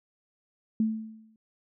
sine tone with exponential decay, 220 Hz, A3, in tune, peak -20 dBFS, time 0.8-1.36 s, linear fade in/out 2 ms, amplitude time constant 120 ms, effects none

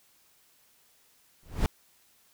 brown noise with exponential growth, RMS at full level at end -19 dBFS, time 1.43-1.66 s, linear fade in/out 1 ms, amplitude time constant 48 ms, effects white hiss -64 dBFS RMS until 2.33 s

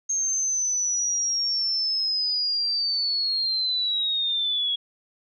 sine linear sweep, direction down, 6440 to 3322 Hz, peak -22 dBFS, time 0.09-4.76 s, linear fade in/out 10 ms, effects none

